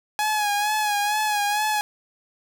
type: tone with vibrato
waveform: sawtooth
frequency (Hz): 837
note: G#5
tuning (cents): +13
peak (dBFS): -17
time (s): 0.19-1.81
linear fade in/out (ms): 0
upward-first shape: sine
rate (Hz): 2.2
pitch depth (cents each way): 45
effects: none